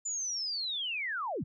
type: linear sweep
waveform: sine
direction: down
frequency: 7110 to 85.2 Hz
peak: -32 dBFS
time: 0.05-1.44 s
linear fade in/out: 10 ms
effects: none